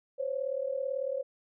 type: tone pair together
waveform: sine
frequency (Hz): 518.9 / 557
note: C5 / C#5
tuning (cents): -14 / +8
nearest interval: minor second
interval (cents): 122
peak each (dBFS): -33 / -33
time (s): 0.18-1.23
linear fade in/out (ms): 20
effects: none

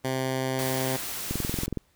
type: tone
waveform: 10% pulse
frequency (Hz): 131.1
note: C3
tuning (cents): +4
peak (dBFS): -18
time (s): 0.04-0.97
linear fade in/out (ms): 10
type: noise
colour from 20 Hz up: white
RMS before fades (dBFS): -34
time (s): 0.59-1.66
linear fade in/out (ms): 0
type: click train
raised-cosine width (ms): 3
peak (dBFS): -16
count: 11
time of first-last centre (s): 1.31-1.773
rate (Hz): 21.6
effects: pink hiss -66 dBFS RMS until 1.95 s

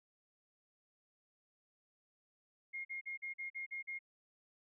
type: tone bursts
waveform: sine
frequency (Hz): 2138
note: C7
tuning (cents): +37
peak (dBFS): -40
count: 8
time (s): 2.73-3.991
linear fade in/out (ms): 20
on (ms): 120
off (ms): 43
effects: none

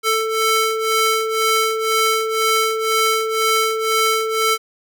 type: ring-modulated tone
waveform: sawtooth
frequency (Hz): 886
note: A5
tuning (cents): +12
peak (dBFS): -9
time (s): 0.03-4.58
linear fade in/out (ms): 50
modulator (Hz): 444
effects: none

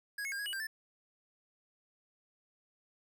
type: tone with pitch steps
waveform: square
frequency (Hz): 1657 / 2183 / 1606 / 1660 / 2929 / 1578 / 1759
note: G#6 / C#7 / G6 / G#6 / F#7 / G6 / A6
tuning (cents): -4 / -27 / +41 / -1 / -18 / +11 / -1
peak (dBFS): -37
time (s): 0.18-0.67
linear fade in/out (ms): 5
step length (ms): 70
effects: none

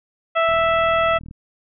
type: harmonic tone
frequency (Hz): 659.3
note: E5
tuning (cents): 0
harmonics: 1 / 2 / 3 / 4 / 5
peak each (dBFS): -18 / -19 / -26 / -27 / -32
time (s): 0.35-1.19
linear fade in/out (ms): 20
type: click train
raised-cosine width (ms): 5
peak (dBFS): -26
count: 34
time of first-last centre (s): 0.49-1.311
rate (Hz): 40.2
effects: none

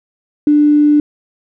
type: tone with tanh clipping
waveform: triangle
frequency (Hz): 296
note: D4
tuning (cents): +14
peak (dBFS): -6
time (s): 0.47-1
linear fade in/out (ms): 2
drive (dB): 3
effects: none

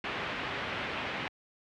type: low-pass noise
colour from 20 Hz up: white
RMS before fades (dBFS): -36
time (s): 0.04-1.28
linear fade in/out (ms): 2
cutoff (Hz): 2800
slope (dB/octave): 24
effects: high-pass 60 Hz 12 dB/octave

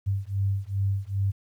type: beating tone pair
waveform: sine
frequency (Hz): 97.2 / 99.7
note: G2 / G2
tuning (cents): -14 / +30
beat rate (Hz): 2.5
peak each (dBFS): -27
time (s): 0.06-1.32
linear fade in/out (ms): 20
effects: 10-bit

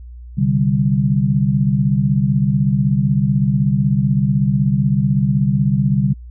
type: chord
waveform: sine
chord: C suspended second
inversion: none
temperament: equal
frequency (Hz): 130.81 / 146.83 / 196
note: C3 / D3 / G3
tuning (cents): 0 / 0 / 0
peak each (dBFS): -17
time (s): 0.37-6.14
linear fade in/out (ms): 20
effects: added 60 Hz sine -32 dBFS peak until 6.3 s

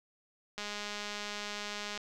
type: click train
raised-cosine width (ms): 0.2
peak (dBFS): -22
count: 290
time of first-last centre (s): 0.58-1.976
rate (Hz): 207
effects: none

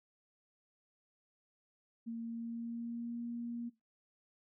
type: tone with pitch glide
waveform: sine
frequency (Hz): 230 to 236.3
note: A#3 to A#3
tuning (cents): -23 to +24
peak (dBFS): -38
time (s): 2.06-3.7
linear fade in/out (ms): 20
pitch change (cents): +47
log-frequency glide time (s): 2.2-3.21
effects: noise-tail reverb RT60 0.2 s tail -17 dB re dry

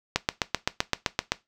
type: click train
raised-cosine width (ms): 0.2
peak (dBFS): -4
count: 10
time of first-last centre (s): 0.16-1.32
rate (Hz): 7.76
effects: noise-tail reverb RT60 0.2 s tail -18 dB re dry

